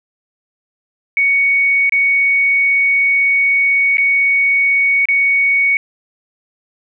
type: tone with dropouts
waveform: sine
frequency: 2231 Hz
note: C#7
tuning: 11 cents sharp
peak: -10 dBFS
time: 1.17-5.77 s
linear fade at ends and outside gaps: 1 ms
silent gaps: 1.895-1.922 / 3.971-3.982 / 5.055-5.086 s
effects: none